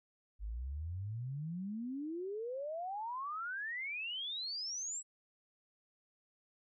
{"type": "exponential sweep", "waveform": "sine", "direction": "up", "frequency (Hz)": [49, 7902], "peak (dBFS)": -38, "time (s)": [0.39, 5.03], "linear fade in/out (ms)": 50, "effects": []}